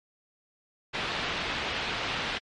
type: low-pass noise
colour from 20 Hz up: white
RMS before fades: -32 dBFS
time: 0.93-2.39 s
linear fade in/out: 20 ms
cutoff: 3600 Hz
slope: 24 dB/octave
effects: MP3 48 kbps